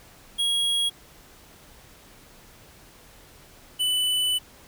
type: tone pair in turn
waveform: square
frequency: 3300 / 2990 Hz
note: G#7 / F#7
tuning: -12 / +17 cents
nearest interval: major second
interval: 171 cents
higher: first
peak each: -22 dBFS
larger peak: neither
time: 0.38-0.9 / 3.79-4.39 s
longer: second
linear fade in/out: 20 ms
effects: pink hiss -51 dBFS RMS until 4.67 s